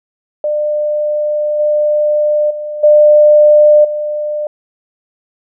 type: tone with level steps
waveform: sine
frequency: 599 Hz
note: D5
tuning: 34 cents sharp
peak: -12 / -9 / -19 / -3 / -15 dBFS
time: 0.44-4.47 s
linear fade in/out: 2 ms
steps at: 1.59 / 2.5 / 2.83 / 3.84 s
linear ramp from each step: 10 ms
effects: none